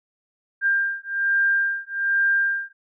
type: beating tone pair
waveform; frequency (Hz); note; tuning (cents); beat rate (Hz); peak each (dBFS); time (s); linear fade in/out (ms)
sine; 1594 / 1595.2; G6 / G6; +28 / +30; 1.2; -22; 0.61-2.73; 50
effects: none